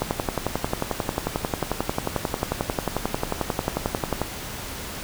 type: click train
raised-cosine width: 1 ms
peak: -8 dBFS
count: 48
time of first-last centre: 0.02-4.216 s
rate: 11.2 Hz
effects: pink hiss -34 dBFS RMS until 5.03 s